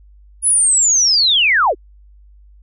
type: linear sweep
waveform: sine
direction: down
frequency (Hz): 10460 to 293.7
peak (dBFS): -10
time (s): 0.42-1.75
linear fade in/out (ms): 50
effects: added 50 Hz sine -42 dBFS peak until 2.62 s